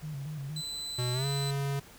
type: tone with vibrato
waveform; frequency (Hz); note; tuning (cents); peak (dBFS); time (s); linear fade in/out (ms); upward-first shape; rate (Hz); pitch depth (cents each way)
sine; 145.6; D3; -15; -35; 0.02-0.62; 20; square; 4.2; 89
type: tone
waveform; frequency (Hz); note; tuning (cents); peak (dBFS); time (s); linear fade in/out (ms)
35% pulse; 4013; B7; +27; -34; 0.56-1.51; 5
type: tone with pitch glide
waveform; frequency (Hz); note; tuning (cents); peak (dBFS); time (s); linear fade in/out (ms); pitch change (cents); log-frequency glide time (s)
square; 123.47 to 139.39; B2 to C#3; 0 to +10; -30; 0.98-1.8; 10; +210; 1.13-1.26
effects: pink hiss -53 dBFS RMS until 1.98 s